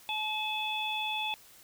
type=harmonic tone; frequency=860 Hz; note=A5; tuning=40 cents flat; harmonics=1 / 3 / 4; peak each=-35 / -35 / -35 dBFS; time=0.09-1.34 s; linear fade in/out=0 ms; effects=white hiss -56 dBFS RMS until 1.63 s